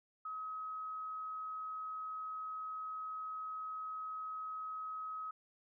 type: tone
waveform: sine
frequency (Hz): 1273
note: D#6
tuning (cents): +39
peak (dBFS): -40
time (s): 0.25-5.31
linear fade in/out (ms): 5
effects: none